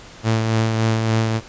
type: tone with tremolo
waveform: sawtooth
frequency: 111.8 Hz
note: A2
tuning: 28 cents sharp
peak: -11 dBFS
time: 0.23-1.41 s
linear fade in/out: 50 ms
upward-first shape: sine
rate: 3.5 Hz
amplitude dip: 35%
effects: pink hiss -41 dBFS RMS until 1.48 s + resampled to 16000 Hz